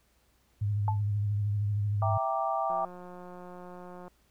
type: tone with vibrato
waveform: sine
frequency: 103.1 Hz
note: G#2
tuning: 12 cents flat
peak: -26 dBFS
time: 0.61-2.18 s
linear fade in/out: 10 ms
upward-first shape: triangle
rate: 13 Hz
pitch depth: 49 cents each way
type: tone with exponential decay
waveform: sine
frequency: 872 Hz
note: A5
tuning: 16 cents flat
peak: -24 dBFS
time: 0.88-1.01 s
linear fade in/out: 1 ms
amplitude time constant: 28 ms
type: chord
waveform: sine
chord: E half-diminished seventh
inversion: none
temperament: equal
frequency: 659.3 / 784 / 932.3 / 1174.7 Hz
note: E5 / G5 / Bb5 / D6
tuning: 0 / 0 / 0 / 0 cents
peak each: -32 / -31 / -36 / -33 dBFS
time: 2.02-2.85 s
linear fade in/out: 2 ms
type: click train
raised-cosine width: 1 ms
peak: -33 dBFS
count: 248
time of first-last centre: 2.7-4.08 s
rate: 179 Hz
effects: added 60 Hz sine -69 dBFS peak until 4.3 s + pink hiss -69 dBFS RMS until 4.3 s